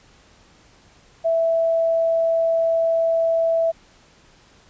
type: tone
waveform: sine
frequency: 659.3 Hz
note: E5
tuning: in tune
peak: -16 dBFS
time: 1.24-3.72 s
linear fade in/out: 20 ms
effects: pink hiss -53 dBFS RMS until 4.69 s + resampled to 16000 Hz